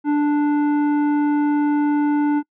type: tone with tanh clipping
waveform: sine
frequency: 293.8 Hz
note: D4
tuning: 1 cent sharp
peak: -17 dBFS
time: 0.04-2.43 s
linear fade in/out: 50 ms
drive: 13 dB
effects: noise-tail reverb RT60 0.1 s tail -26 dB re dry + low-pass 2000 Hz 12 dB/octave